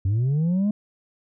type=linear sweep; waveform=sine; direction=up; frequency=91.2 to 213.4 Hz; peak=-16 dBFS; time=0.05-0.71 s; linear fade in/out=5 ms; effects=tanh soft clip ceiling -18 dBFS